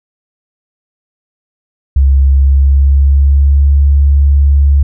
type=tone with pitch glide; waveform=sine; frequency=68 to 70.48 Hz; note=C#2 to C#2; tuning=-33 to +29 cents; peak=-4 dBFS; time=1.96-4.83 s; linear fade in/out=5 ms; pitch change=+62 cents; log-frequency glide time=2.24-3.72 s; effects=none

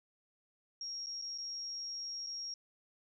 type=tone with dropouts; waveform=sine; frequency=5588 Hz; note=F8; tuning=in tune; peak=-39 dBFS; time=0.81-2.54 s; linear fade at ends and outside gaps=2 ms; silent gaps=1.062-1.068 / 1.216-1.221 / 1.378-1.383 / 2.265-2.269 s; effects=none

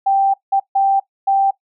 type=tone bursts at uneven times; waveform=sine; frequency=784 Hz; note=G5; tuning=in tune; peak=-11 dBFS; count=4; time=0.06-0.34 / 0.52-0.6 / 0.75-1 / 1.27-1.51 s; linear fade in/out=10 ms; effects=noise-tail reverb RT60 0.1 s tail -18 dB re dry

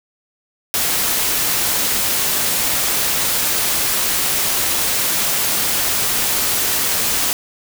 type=noise; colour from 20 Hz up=white; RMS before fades=-18 dBFS; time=0.74-7.33 s; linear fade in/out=0 ms; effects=none

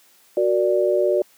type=chord; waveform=sine; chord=Gb augmented; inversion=none; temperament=equal; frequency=370 / 466.2 / 587.3 Hz; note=Gb4 / Bb4 / D5; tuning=0 / 0 / 0 cents; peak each=-19 / -24 / -19 dBFS; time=0.37-1.22 s; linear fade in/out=2 ms; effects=white hiss -55 dBFS RMS until 1.37 s + high-pass 200 Hz 12 dB/octave

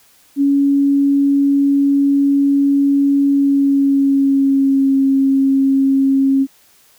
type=tone with pitch glide; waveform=sine; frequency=280 to 270.9 Hz; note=C#4 to C#4; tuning=+18 to -40 cents; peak=-10 dBFS; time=0.36-6.47 s; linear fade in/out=50 ms; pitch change=-58 cents; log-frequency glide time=3.28-4.98 s; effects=white hiss -51 dBFS RMS until 6.98 s

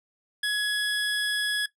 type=tone; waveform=25% pulse; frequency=1681 Hz; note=G#6; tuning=20 cents sharp; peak=-20 dBFS; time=0.43-1.66 s; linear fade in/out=5 ms; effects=noise-tail reverb RT60 0.1 s tail -17 dB re dry + low-pass 10000 Hz 12 dB/octave

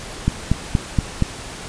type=click train; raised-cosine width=5 ms; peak=-3 dBFS; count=5; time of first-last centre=0.28-1.223 s; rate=4.24 Hz; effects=pink hiss -33 dBFS RMS until 1.68 s + resampled to 22050 Hz

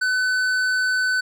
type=tone with hard clipping; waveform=triangle; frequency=1508 Hz; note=F#6; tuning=32 cents sharp; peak=-20 dBFS; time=0.01-1.21 s; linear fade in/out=10 ms; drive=13 dB; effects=none

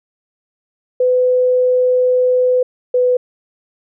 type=tone pair in turn; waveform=sine; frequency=503 / 498.7 Hz; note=B4 / B4; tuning=+32 / +17 cents; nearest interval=unison; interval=15 cents; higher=first; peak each=-10 dBFS; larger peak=neither; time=1-2.63 / 2.94-3.17 s; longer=first; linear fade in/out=5 ms; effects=none

